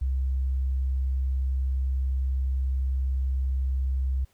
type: tone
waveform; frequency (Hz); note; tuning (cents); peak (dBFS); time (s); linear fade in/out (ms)
sine; 65.7; C2; +8; -23; 0.01-4.25; 10
effects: pink hiss -66 dBFS RMS until 4.33 s